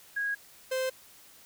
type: tone pair in turn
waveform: sine / 45% pulse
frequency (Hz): 1646 / 520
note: G#6 / C5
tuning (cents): -16 / -11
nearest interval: octave + minor sixth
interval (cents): 1995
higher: first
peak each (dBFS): -28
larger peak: neither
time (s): 0.16-0.35 / 0.71-0.9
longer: neither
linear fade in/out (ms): 10
effects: white hiss -55 dBFS RMS until 1.45 s